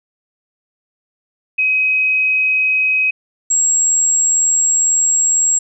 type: tone pair in turn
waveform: sine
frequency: 2531 / 7609 Hz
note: D#7 / A#8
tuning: +29 / +35 cents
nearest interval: octave + perfect fifth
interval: 1906 cents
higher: second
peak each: -12 / -11 dBFS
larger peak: second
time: 1.58-3.11 / 3.5-5.59 s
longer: second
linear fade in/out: 10 ms
effects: none